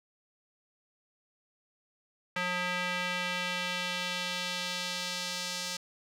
square tone with band-pass filter sweep, 179.7 Hz, F3, 50 cents sharp, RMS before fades -34 dBFS, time 2.36-5.77 s, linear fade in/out 5 ms, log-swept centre 2000 to 5300 Hz, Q 1.3, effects none

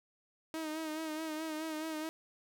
sawtooth tone with vibrato, 314.4 Hz, D#4, 18 cents sharp, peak -33 dBFS, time 0.54-2.09 s, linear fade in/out 0 ms, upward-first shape sine, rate 4.7 Hz, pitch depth 44 cents each way, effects none

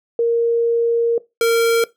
sine / square tone pair in turn, 466.2 / 461.4 Hz, A#4 / A#4, 0 / -18 cents, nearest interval unison, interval 18 cents, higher first, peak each -13 dBFS, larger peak neither, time 0.19-1.18 / 1.41-1.84 s, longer first, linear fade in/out 2 ms, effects noise-tail reverb RT60 0.2 s tail -19 dB re dry

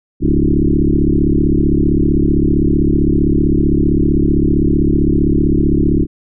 sine tone with frequency modulation, 170.5 Hz, F3, 41 cents flat, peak -9 dBFS, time 0.2-6.07 s, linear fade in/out 50 ms, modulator 35.5 Hz, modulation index 5.1, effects none

